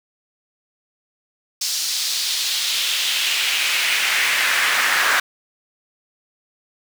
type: noise with high-pass filter sweep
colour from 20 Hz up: brown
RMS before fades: -20 dBFS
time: 1.61-5.2 s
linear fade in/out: 5 ms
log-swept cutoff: 5200 to 1500 Hz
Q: 2
effects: none